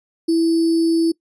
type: tone with sample-and-hold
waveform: sine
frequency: 329.3 Hz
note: E4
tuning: 2 cents flat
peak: -13 dBFS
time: 0.28-1.12 s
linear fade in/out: 10 ms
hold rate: 4900 Hz
effects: noise-tail reverb RT60 0.1 s tail -21 dB re dry + resampled to 22050 Hz